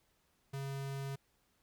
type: tone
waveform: square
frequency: 137.3 Hz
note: C#3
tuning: 16 cents flat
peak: -39 dBFS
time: 0.53-1.16 s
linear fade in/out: 10 ms
effects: pink hiss -75 dBFS RMS until 1.62 s